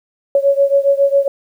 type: beating tone pair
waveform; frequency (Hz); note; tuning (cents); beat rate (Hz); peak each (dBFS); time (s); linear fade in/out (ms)
sine; 554.4 / 561.7; C#5 / C#5; 0 / +23; 7.3; -12 / -14; 0.35-1.28; 2
effects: 8-bit